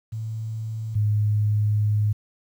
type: tone pair in turn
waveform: sine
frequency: 110.7 / 105.23 Hz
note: A2 / G#2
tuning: +11 / +23 cents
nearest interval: minor second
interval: 88 cents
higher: first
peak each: -27 / -18 dBFS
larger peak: second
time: 0.12-0.95 / 0.95-2.13 s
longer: second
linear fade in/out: 10 ms
effects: 9-bit